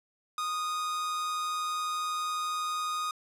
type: tone with amplitude modulation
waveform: 45% pulse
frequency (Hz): 1238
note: D#6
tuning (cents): -9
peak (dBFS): -29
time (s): 0.38-3.11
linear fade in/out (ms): 2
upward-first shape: sine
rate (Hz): 170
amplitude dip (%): 25
effects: low-pass 11000 Hz 12 dB/octave